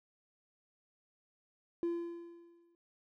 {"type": "tone with exponential decay", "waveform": "triangle", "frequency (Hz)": 341.3, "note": "F4", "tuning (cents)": -40, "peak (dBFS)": -27, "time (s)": [1.83, 2.75], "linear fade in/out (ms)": 1, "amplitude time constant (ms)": 200, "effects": ["tanh soft clip ceiling -26 dBFS"]}